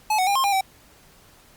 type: tone with pitch steps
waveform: square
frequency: 857 / 743 / 803 / 1062 / 803 / 769 Hz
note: A5 / F#5 / G5 / C6 / G5 / G5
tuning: -46 / +7 / +41 / +25 / +41 / -33 cents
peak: -19 dBFS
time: 0.1-0.61 s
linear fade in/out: 5 ms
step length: 85 ms
effects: pink hiss -53 dBFS RMS until 1.56 s + Opus 48 kbps